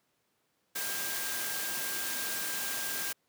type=tone in noise; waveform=sine; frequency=1600 Hz; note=G6; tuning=35 cents sharp; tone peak=-41 dBFS; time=0.75-3.13 s; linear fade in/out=10 ms; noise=white; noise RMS=-35 dBFS; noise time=0.75-3.13 s; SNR=-9 dB; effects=pink hiss -75 dBFS RMS until 3.28 s + high-pass 150 Hz 12 dB/octave